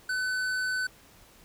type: tone with hard clipping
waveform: triangle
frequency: 1509 Hz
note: F#6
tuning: 34 cents sharp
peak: -29 dBFS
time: 0.09-0.87 s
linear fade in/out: 5 ms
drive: 15 dB
effects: pink hiss -56 dBFS RMS until 1.44 s